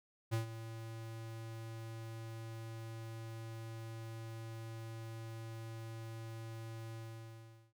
square tone with ADSR envelope, 113 Hz, A2, 47 cents sharp, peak -32 dBFS, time 0.31-7.73 s, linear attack 27 ms, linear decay 120 ms, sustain -13 dB, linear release 780 ms, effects none

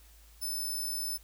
5% pulse tone, 5274 Hz, E8, in tune, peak -27 dBFS, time 0.41-1.18 s, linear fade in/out 20 ms, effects added 54 Hz sine -55 dBFS peak until 1.23 s + white hiss -61 dBFS RMS until 1.23 s

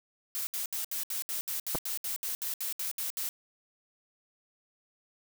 blue noise bursts, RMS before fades -34 dBFS, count 16, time 0.35-3.29 s, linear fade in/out 0 ms, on 120 ms, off 68 ms
clicks, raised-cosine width 1 ms, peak -18 dBFS, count 2, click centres 1.749 / 1.755 s
effects none

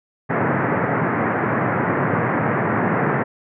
pink band-pass noise, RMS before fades -20 dBFS, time 0.29-3.24 s, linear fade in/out 20 ms, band 110 to 2000 Hz, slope 48 dB/octave, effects none

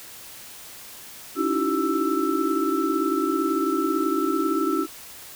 sine tone cluster, 280.6 / 313.4 / 331.4 / 381.1 / 1323 Hz, C#4 / D#4 / E4 / G4 / E6, +21 / +13 / +9 / -49 / +6 cents, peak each -27 dBFS, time 1.35-4.87 s, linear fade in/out 50 ms, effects white hiss -42 dBFS RMS until 5.35 s

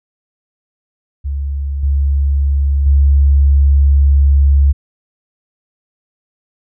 sine tone with level steps, 69.9 Hz, C#2, 15 cents sharp, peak -16 / -10 / -6 dBFS, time 1.24-4.73 s, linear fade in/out 20 ms, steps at 1.83 / 2.86 s, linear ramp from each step 5 ms, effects none

